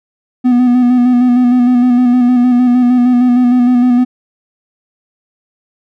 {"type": "tone with vibrato", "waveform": "triangle", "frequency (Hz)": 246.9, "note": "B3", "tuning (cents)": 0, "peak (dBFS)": -4, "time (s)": [0.44, 4.05], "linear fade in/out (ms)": 20, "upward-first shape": "square", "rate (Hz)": 6.5, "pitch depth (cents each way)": 27, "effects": []}